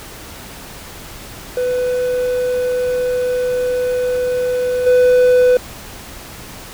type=tone with level steps; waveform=triangle; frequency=498.8 Hz; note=B4; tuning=17 cents sharp; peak=-13 / -6 dBFS; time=1.57-5.57 s; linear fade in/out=2 ms; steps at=4.86 s; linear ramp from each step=10 ms; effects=pink hiss -34 dBFS RMS until 6.73 s